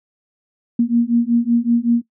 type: beating tone pair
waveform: sine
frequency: 233.1 / 238.4 Hz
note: A#3 / A#3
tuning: 0 / +39 cents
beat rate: 5.3 Hz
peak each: -16 dBFS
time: 0.79-2.02 s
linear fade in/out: 5 ms
effects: noise-tail reverb RT60 0.1 s tail -18 dB re dry